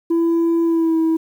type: tone with pitch glide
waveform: sine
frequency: 334.1 to 323.7 Hz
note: E4 to E4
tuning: +23 to -31 cents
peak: -11 dBFS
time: 0.1-1.17 s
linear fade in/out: 10 ms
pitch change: -54 cents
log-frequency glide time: 0.64-0.97 s
effects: tanh soft clip ceiling -13 dBFS + 8-bit